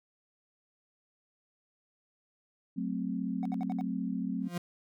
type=chord; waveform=sine; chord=F# diminished; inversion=none; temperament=equal; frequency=185 / 220 / 261.6 Hz; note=F#3 / A3 / C4; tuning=0 / 0 / 0 cents; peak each=-35 / -36 / -35 dBFS; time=2.76-4.49 s; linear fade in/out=20 ms
type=tone bursts; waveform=triangle; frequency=743 Hz; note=F#5; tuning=7 cents sharp; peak=-36 dBFS; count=5; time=3.43-3.81 s; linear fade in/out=0 ms; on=24 ms; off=65 ms
type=tone with exponential growth; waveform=40% pulse; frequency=174.61 Hz; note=F3; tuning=in tune; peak=-28 dBFS; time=4.4-4.58 s; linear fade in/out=5 ms; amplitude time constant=37 ms
effects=none